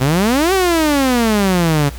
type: exponential two-way sweep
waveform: sawtooth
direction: up then down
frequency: 123.1 to 392 to 138.5 Hz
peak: -8 dBFS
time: 0-1.9 s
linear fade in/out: 20 ms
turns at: 0.53 s
effects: added 60 Hz sine -28 dBFS peak until 1.98 s + pink hiss -37 dBFS RMS until 1.98 s